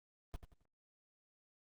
brown noise with echo, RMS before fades -40 dBFS, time 0.34-0.36 s, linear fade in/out 0 ms, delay 89 ms, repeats 3, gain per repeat -10 dB, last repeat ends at 0.627 s, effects Opus 24 kbps

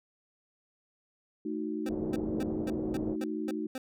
sine chord, D# diminished, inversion second, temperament equal, 220 / 311.1 / 370 Hz, A3 / D#4 / F#4, 0 / 0 / 0 cents, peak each -37 / -34 / -38 dBFS, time 1.45-3.67 s, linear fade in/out 5 ms
25% pulse tone bursts, 261 Hz, C4, 4 cents flat, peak -31 dBFS, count 8, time 1.86-3.78 s, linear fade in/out 2 ms, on 30 ms, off 240 ms
white low-pass noise, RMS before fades -38 dBFS, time 1.87-3.17 s, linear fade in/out 50 ms, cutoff 520 Hz, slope 24 dB/octave
effects none

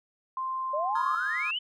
sine tone, 1046.5 Hz, C6, in tune, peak -29 dBFS, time 0.37-1.15 s, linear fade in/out 2 ms
sine exponential sweep, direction up, 570 to 3092 Hz, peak -28 dBFS, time 0.73-1.59 s, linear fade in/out 10 ms
triangle chord, F minor seventh, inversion second, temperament equal with one note detuned, 1046.5 / 1244.5 / 1396.9 / 1676.6 Hz, C6 / Eb6 / F6 / Ab6, 0 / 0 / 0 / +16 cents, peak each -37 / -34 / -37 / -38 dBFS, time 0.95-1.51 s, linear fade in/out 5 ms
effects none

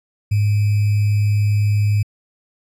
sine tone with sample-and-hold, 103.83 Hz, G#2, in tune, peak -13 dBFS, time 0.31-2.03 s, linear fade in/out 10 ms, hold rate 2450 Hz, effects resampled to 32000 Hz

